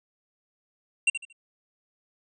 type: tone with echo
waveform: square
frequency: 2744 Hz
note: F7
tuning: 31 cents flat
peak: -18 dBFS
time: 1.07-1.1 s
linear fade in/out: 5 ms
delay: 76 ms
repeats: 3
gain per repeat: -11 dB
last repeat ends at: 1.328 s
effects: resampled to 24000 Hz